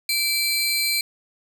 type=tone pair together; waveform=sawtooth; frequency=2326 / 4138 Hz; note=D7 / C8; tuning=-17 / -20 cents; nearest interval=minor seventh; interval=997 cents; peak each=-20 dBFS; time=0.09-1.01 s; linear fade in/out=2 ms; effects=none